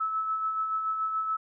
sine tone with tremolo, 1303 Hz, E6, 20 cents flat, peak -25 dBFS, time 0-1.37 s, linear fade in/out 10 ms, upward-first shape sine, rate 7 Hz, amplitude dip 40%, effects none

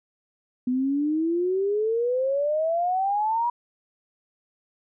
sine exponential sweep, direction up, 246.9 to 970 Hz, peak -21 dBFS, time 0.67-3.5 s, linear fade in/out 5 ms, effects none

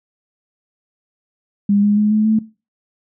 sine tone with pitch steps, 202.5 / 206.4 / 210.4 / 214.4 / 218.5 Hz, G#3 / G#3 / G#3 / A3 / A3, -43 / -10 / +23 / -45 / -12 cents, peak -11 dBFS, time 1.69-2.39 s, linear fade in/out 5 ms, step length 140 ms, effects noise-tail reverb RT60 0.3 s tail -19 dB re dry

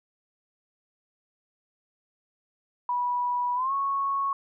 sine tone with pitch glide, 978 to 1104.1 Hz, B5 to C#6, -17 to -7 cents, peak -24 dBFS, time 2.89-4.33 s, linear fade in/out 2 ms, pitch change +210 cents, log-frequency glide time 3.55-3.73 s, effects none

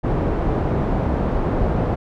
pink low-pass noise, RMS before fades -20 dBFS, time 0.03-1.96 s, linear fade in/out 20 ms, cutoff 750 Hz, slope 12 dB/octave, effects none

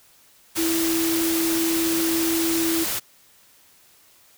sine tone in noise, 329.6 Hz, E4, in tune, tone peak -21 dBFS, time 0.57-2.85 s, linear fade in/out 20 ms, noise white, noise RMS -26 dBFS, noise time 0.55-3 s, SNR +2 dB, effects white hiss -55 dBFS RMS until 4.37 s

